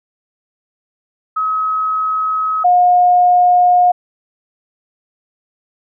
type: tone pair in turn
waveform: sine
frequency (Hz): 1277 / 716.7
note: D#6 / F5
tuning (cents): +45 / +45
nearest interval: minor seventh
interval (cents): 1000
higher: first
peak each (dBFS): -14 / -7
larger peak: second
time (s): 1.36-2.64 / 2.64-3.92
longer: neither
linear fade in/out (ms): 10
effects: none